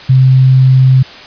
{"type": "tone", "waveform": "sine", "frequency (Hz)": 130.81, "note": "C3", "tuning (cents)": 0, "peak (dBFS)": -3, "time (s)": [0.09, 1.03], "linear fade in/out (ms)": 10, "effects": ["white hiss -31 dBFS RMS until 1.26 s", "resampled to 11025 Hz"]}